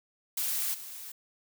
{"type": "noise with level steps", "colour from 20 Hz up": "blue", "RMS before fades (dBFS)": [-31, -43], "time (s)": [0.37, 1.12], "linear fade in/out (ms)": 5, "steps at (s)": 0.73, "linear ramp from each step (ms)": 20, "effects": []}